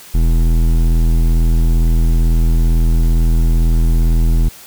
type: tone with hard clipping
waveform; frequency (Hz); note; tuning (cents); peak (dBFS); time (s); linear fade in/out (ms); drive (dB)
triangle; 41.11; E1; -4; -11; 0.14-4.49; 10; 17
effects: white hiss -38 dBFS RMS until 4.66 s